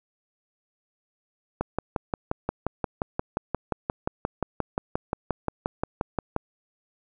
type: click train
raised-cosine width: 1 ms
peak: -11 dBFS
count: 28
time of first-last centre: 1.61-6.364 s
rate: 5.68 Hz
effects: none